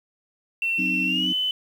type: tone with pitch glide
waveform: sine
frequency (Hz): 2706 to 3020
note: E7 to F#7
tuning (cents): +45 to +35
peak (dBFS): -21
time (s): 0.62-1.51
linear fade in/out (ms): 2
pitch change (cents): +190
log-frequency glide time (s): 1.06-1.3
type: chord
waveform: sine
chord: C diminished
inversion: second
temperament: equal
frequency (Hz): 185 / 261.6 / 311.1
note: Gb3 / C4 / Eb4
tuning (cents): 0 / 0 / 0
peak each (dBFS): -29 / -29 / -30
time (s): 0.78-1.33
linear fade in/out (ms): 10
effects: tanh soft clip ceiling -13 dBFS + 8-bit